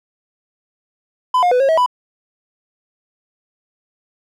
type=tone with pitch steps; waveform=triangle; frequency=1008 / 713 / 498.5 / 544 / 644 / 992 Hz; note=B5 / F5 / B4 / C#5 / E5 / B5; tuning=+35 / +36 / +16 / -33 / -41 / +7 cents; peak=-9 dBFS; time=1.34-1.862 s; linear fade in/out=5 ms; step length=87 ms; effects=none